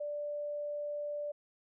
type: tone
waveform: sine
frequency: 587.3 Hz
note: D5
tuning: in tune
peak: -35 dBFS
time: 0-1.32 s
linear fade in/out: 10 ms
effects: none